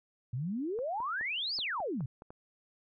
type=exponential two-way sweep; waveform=sine; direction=up then down; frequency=114.2 to 5310 to 114.2 Hz; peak=-32 dBFS; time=0.33-2.06 s; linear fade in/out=5 ms; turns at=1.56 s
type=clicks; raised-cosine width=1 ms; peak=-34 dBFS; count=8; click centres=0.789 / 1.003 / 1.211 / 1.589 / 1.803 / 2.007 / 2.221 / 2.305 s
effects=none